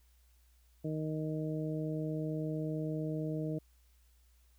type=harmonic tone; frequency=155.56 Hz; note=D#3; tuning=in tune; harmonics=1 / 2 / 3 / 4; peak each=-36 / -38 / -42 / -44 dBFS; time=0.84-3.59 s; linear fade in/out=10 ms; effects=added 60 Hz sine -63 dBFS peak until 4.58 s + white hiss -73 dBFS RMS until 4.58 s